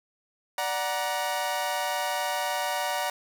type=chord; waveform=sawtooth; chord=D augmented; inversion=none; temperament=equal with one note detuned; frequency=587.3 / 740 / 944.3 Hz; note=D5 / F#5 / A#5; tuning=0 / 0 / +22 cents; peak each=-29 / -27 / -27 dBFS; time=0.58-3.1 s; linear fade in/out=2 ms; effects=none